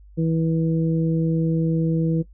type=harmonic tone; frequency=162.7 Hz; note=E3; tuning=22 cents flat; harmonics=1 / 2 / 3; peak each=-19 / -25 / -29 dBFS; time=0.17-2.23 s; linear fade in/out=20 ms; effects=noise-tail reverb RT60 0.1 s tail -18 dB re dry + added 50 Hz sine -44 dBFS peak until 2.33 s